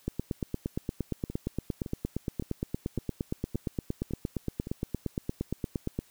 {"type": "two click trains", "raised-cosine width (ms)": 3, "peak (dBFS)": [-17, -24], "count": [52, 7], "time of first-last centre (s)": [[0.08, 5.99], [1.3, 4.671]], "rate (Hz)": [8.63, 1.78], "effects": ["white hiss -61 dBFS RMS until 6.1 s"]}